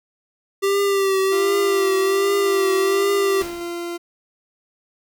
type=tone with vibrato; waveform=square; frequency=392 Hz; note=G4; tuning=in tune; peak=-17 dBFS; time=0.62-3.43 s; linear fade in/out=20 ms; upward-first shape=triangle; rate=1.3 Hz; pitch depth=44 cents each way
type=tone with tremolo; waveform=40% pulse; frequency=344.6 Hz; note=F4; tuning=23 cents flat; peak=-25 dBFS; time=1.31-3.98 s; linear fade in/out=20 ms; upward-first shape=square; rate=0.87 Hz; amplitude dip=25%
type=noise with exponential decay; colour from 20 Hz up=pink; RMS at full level=-32 dBFS; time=3.41-3.92 s; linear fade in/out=1 ms; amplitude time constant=110 ms
effects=none